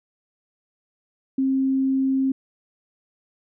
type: tone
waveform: sine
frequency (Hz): 266.6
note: C4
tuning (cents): +33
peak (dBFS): -18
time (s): 1.38-2.32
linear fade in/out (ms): 5
effects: none